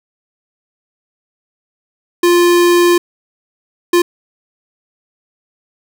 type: tone bursts at uneven times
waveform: square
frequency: 349.2 Hz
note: F4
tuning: in tune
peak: -8 dBFS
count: 2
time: 2.23-2.98 / 3.93-4.02 s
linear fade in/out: 5 ms
effects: none